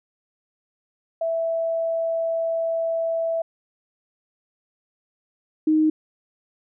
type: tone pair in turn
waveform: sine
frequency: 659.3 / 311.1 Hz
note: E5 / D#4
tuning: 0 / 0 cents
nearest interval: octave + minor second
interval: 1300 cents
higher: first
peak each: -21 / -15 dBFS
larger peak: second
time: 1.21-3.42 / 5.67-5.9 s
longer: first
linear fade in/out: 5 ms
effects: none